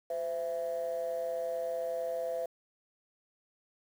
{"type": "ring-modulated tone", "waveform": "triangle", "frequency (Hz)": 77.78, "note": "D#2", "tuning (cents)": 0, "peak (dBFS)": -26, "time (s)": [0.1, 2.46], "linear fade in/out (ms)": 5, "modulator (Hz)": 590, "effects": ["tanh soft clip ceiling -25 dBFS", "9-bit"]}